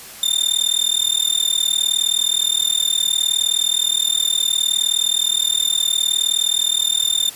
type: tone with amplitude modulation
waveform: sawtooth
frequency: 3605 Hz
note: A7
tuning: 41 cents sharp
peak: -9 dBFS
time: 0.23-7.3 s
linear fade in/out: 2 ms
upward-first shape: sine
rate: 39.3 Hz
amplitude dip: 95%
effects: white hiss -37 dBFS RMS until 7.35 s + resampled to 32000 Hz